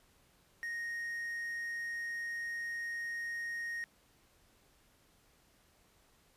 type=tone with quantisation; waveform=triangle; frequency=1864.7 Hz; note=A#6; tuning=in tune; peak=-35 dBFS; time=0.63-3.84 s; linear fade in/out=0 ms; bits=10; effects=pink hiss -68 dBFS RMS until 6.36 s + resampled to 32000 Hz